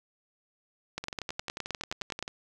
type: two click trains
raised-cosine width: 0.2 ms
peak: -19 / -16 dBFS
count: 15 / 13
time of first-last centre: 1.04-2.279 / 0.98-2.226 s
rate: 11.3 / 9.63 Hz
effects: none